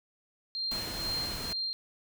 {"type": "tone with tremolo", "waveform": "sine", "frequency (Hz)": 4186, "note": "C8", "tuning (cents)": 0, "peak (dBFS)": -30, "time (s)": [0.55, 1.73], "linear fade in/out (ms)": 0, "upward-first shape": "sine", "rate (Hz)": 2.1, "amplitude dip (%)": 65}
{"type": "noise", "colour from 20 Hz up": "pink", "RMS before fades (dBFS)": -39, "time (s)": [0.71, 1.53], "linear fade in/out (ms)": 5}
{"effects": []}